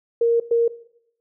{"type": "tone bursts at uneven times", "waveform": "sine", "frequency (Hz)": 466.2, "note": "A#4", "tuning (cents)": 0, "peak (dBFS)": -14, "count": 2, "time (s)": [[0.21, 0.4], [0.51, 0.68]], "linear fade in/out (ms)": 5, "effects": ["noise-tail reverb RT60 0.7 s tail -18 dB re dry"]}